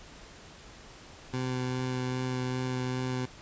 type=tone with vibrato; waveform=20% pulse; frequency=127.5 Hz; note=C3; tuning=44 cents flat; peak=-25 dBFS; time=1.33-3.26 s; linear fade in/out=10 ms; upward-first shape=sine; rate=2.5 Hz; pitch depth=9 cents each way; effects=pink hiss -50 dBFS RMS until 3.41 s + resampled to 16000 Hz